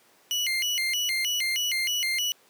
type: tone with vibrato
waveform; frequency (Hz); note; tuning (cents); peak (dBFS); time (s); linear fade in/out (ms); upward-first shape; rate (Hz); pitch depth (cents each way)
30% pulse; 2489; D#7; 0; -22; 0.31-2.32; 0; square; 3.2; 290
effects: pink hiss -59 dBFS RMS until 2.49 s + high-pass 300 Hz 12 dB/octave